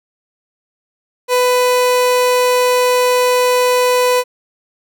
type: tone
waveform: 30% pulse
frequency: 498 Hz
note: B4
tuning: 14 cents sharp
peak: -8 dBFS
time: 1.28-4.24 s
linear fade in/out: 50 ms
effects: none